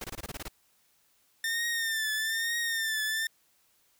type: noise bursts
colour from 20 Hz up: pink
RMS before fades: -38 dBFS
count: 9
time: 0.01-0.483 s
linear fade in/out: 5 ms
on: 33 ms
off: 22 ms
type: tone with vibrato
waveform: sawtooth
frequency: 1803 Hz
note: A6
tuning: 42 cents sharp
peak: -25 dBFS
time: 1.44-3.27 s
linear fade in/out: 2 ms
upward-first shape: triangle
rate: 1.1 Hz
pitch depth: 74 cents each way
effects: white hiss -68 dBFS RMS until 3.99 s